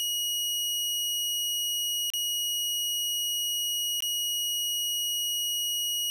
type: tone with dropouts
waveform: sawtooth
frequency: 2900 Hz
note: F#7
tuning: 35 cents flat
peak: -24 dBFS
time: 0-6.1 s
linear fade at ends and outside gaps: 0 ms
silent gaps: 2.102-2.136 / 4.005-4.023 s
effects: 10-bit